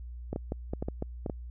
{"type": "clicks", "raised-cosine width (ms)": 2, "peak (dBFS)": -19, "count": 9, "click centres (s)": [0.33, 0.361, 0.521, 0.735, 0.825, 0.885, 1.024, 1.262, 1.298], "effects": ["added 60 Hz sine -39 dBFS peak until 1.5 s"]}